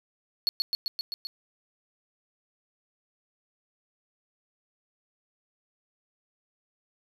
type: tone with echo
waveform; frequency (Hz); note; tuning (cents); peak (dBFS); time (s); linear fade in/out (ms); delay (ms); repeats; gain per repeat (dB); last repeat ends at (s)
triangle; 4374; C#8; -24; -20; 0.47-0.49; 0; 130; 6; -2; 1.27
effects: none